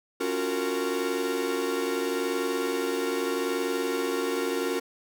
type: chord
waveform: 45% pulse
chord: Gb major seventh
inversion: second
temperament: equal with one note detuned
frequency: 277.2 / 349.2 / 370 / 460.5 Hz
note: Db4 / F4 / Gb4 / Bb4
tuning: 0 / 0 / 0 / -21 cents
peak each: -33 / -33 / -32 / -30 dBFS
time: 0.2-4.8 s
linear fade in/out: 10 ms
effects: none